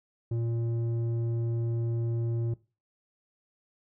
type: tone with low-pass filter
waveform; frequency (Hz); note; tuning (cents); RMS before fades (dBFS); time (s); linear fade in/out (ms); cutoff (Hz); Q
square; 116.2; A#2; -5; -30; 0.31-2.54; 5; 330; 1.1
effects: noise-tail reverb RT60 0.3 s tail -19 dB re dry